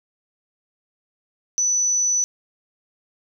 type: tone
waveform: sine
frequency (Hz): 5970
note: F#8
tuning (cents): +15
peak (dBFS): -17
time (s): 1.58-2.24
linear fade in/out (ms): 0
effects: none